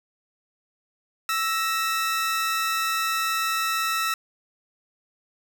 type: tone pair together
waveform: sawtooth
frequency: 1318.5 / 1879.8 Hz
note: E6 / A#6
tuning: 0 / +14 cents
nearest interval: tritone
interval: 614 cents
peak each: -20 / -27 dBFS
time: 1.29-4.14 s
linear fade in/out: 2 ms
effects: none